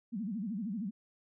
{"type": "tone with vibrato", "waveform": "sine", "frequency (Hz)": 209.5, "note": "G#3", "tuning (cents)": 15, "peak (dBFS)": -34, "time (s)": [0.12, 0.91], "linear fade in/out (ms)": 20, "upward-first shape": "sine", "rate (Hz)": 13, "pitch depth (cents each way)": 230, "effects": []}